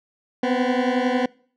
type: beating tone pair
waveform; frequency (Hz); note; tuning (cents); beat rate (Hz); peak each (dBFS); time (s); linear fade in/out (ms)
20% pulse; 246.9 / 257.9; B3 / C4; 0 / -25; 11; -16 / -18; 0.43-1.26; 5
effects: noise-tail reverb RT60 0.5 s tail -24 dB re dry + low-pass 3000 Hz 12 dB/octave